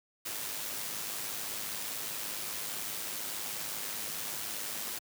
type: noise with amplitude modulation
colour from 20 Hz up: white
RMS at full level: -36 dBFS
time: 0.25-4.99 s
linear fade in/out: 10 ms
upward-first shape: sine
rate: 105 Hz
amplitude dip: 40%
effects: high-pass 100 Hz 12 dB/octave